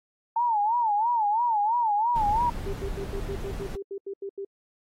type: tone with vibrato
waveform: sine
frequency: 890 Hz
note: A5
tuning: 20 cents sharp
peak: -21 dBFS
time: 0.36-2.5 s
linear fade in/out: 5 ms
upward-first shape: sine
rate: 3 Hz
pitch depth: 150 cents each way
type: noise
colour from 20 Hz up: brown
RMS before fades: -33 dBFS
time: 2.15-3.76 s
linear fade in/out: 10 ms
type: tone bursts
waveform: sine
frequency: 395.1 Hz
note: G4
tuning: 14 cents sharp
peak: -31 dBFS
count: 12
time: 2.66-4.449 s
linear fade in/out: 5 ms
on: 73 ms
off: 83 ms
effects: AAC 48 kbps